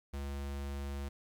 square tone, 70 Hz, C#2, 18 cents sharp, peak -38 dBFS, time 0.13-1.09 s, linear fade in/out 10 ms, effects 12-bit

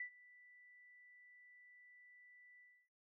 sine tone with ADSR envelope, 1975.5 Hz, B6, in tune, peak -40 dBFS, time 0-2.89 s, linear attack 4 ms, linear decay 91 ms, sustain -21 dB, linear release 290 ms, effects none

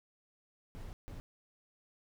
brown noise bursts at uneven times, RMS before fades -45 dBFS, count 2, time 0.75-0.93 / 1.08-1.2 s, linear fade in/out 0 ms, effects none

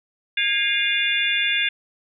sine tone cluster, 1630 / 2117 / 2449 / 2801 / 3483 Hz, G#6 / C7 / D#7 / F7 / A7, -33 / +20 / -28 / +4 / -18 cents, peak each -25 dBFS, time 0.37-1.69 s, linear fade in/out 5 ms, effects none

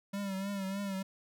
square tone with vibrato, 196 Hz, G3, in tune, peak -35 dBFS, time 0.13-1.03 s, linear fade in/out 10 ms, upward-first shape triangle, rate 3.3 Hz, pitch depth 64 cents each way, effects none

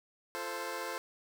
15% pulse chord, F major, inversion none, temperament equal with one note detuned, 344 / 440 / 523.3 Hz, F4 / A4 / C5, -26 / 0 / 0 cents, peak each -37 / -35 / -33 dBFS, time 0.35-0.98 s, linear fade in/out 0 ms, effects none

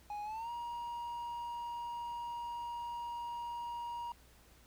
triangle tone with pitch glide, 830.6 to 948.6 Hz, G#5 to A#5, 0 to +30 cents, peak -37 dBFS, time 0.1-4.12 s, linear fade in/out 2 ms, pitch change +230 cents, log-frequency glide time 0.23-0.5 s, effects added 60 Hz sine -63 dBFS peak until 4.66 s + pink hiss -64 dBFS RMS until 4.66 s

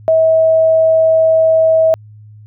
sine tone, 644 Hz, E5, 41 cents flat, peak -7 dBFS, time 0.08-1.94 s, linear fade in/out 0 ms, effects added 106 Hz sine -35 dBFS peak until 2.46 s

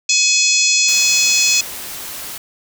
harmonic tone, 848 Hz, G#5, 36 cents sharp, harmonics 3 / 4 / 5 / 6 / 7 / 8 / 9, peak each -17 / -22 / -20 / -20 / -19 / -18 / -23 dBFS, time 0.09-1.61 s, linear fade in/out 5 ms
white noise, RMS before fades -29 dBFS, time 0.88-2.38 s, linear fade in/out 5 ms
effects none

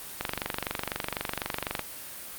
click train, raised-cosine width 0.3 ms, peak -12 dBFS, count 39, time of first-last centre 0.21-1.793 s, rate 24 Hz, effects white hiss -41 dBFS RMS until 2.38 s + Opus 32 kbps

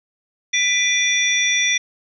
sine tone cluster, 1995 / 2398 / 3493 / 5780 Hz, B6 / D7 / A7 / F#8, +17 / +36 / -13 / -41 cents, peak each -21 dBFS, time 0.53-1.78 s, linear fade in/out 10 ms, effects none

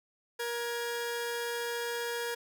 sawtooth tone pair together, 473 / 1663 Hz, A#4 / G#6, +25 / +2 cents, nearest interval octave + minor seventh, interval 2177 cents, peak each -30 / -35 dBFS, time 0.39-2.35 s, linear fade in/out 10 ms, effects none

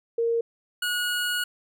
sine / 25% pulse tone pair in turn, 463.5 / 1452.1 Hz, A#4 / F#6, -10 / -33 cents, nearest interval octave + minor sixth, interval 1977 cents, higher second, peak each -21 dBFS, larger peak neither, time 0.18-0.41 / 0.82-1.44 s, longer second, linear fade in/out 5 ms, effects none

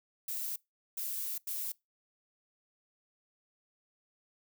violet noise bursts at uneven times, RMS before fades -37 dBFS, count 3, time 0.28-0.56 / 0.97-1.38 / 1.47-1.72 s, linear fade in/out 5 ms, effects noise-tail reverb RT60 0.2 s tail -23 dB re dry

